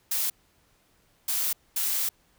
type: noise bursts at uneven times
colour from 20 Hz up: blue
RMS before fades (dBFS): -27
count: 3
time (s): 0.11-0.3 / 1.28-1.53 / 1.76-2.09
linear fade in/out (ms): 5
effects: pink hiss -65 dBFS RMS until 2.38 s